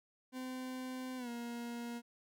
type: tone with pitch glide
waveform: 40% pulse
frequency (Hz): 256.7 to 236.8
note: C4 to A#3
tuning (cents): -33 to +27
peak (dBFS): -40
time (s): 0.32-2.02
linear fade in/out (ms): 50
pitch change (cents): -140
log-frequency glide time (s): 1.17-1.29
effects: none